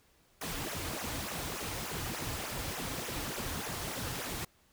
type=noise with flanger; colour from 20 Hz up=pink; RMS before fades=-38 dBFS; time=0.41-4.45 s; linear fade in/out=5 ms; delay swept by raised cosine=0.22 to 5.42 ms; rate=3.4 Hz; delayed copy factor=-0.9; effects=pink hiss -67 dBFS RMS until 4.72 s